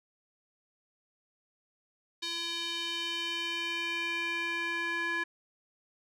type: tone with band-pass filter sweep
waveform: square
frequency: 338.5 Hz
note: E4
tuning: 46 cents sharp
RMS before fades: -34 dBFS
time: 2.22-5.24 s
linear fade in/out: 10 ms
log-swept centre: 3900 to 1800 Hz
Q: 3.2
effects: none